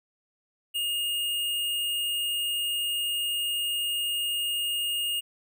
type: tone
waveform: square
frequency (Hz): 2844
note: F7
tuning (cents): +31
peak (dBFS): -27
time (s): 0.74-5.21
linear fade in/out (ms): 20
effects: none